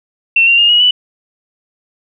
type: tone with pitch steps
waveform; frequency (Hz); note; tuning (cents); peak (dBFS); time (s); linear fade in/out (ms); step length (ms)
sine; 2700 / 2765 / 2831 / 2899 / 2968; E7 / F7 / F7 / F#7 / F#7; +41 / -18 / +23 / -36 / +5; -6; 0.36-0.91; 5; 110
effects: none